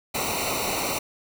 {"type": "noise with comb filter", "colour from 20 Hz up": "pink", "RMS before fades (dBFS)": -27, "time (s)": [0.14, 0.99], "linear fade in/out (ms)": 10, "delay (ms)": 0.6, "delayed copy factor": -0.85, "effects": []}